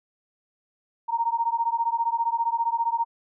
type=beating tone pair; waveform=sine; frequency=920 / 935 Hz; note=A#5 / A#5; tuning=-23 / +5 cents; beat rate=15 Hz; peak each=-25 / -25 dBFS; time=1.08-3.05 s; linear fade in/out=20 ms; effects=none